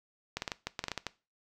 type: clicks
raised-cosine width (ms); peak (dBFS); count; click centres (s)
0.2; -16; 11; 0.37 / 0.421 / 0.478 / 0.518 / 0.67 / 0.792 / 0.84 / 0.883 / 0.917 / 0.977 / 1.067
effects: noise-tail reverb RT60 0.3 s tail -19 dB re dry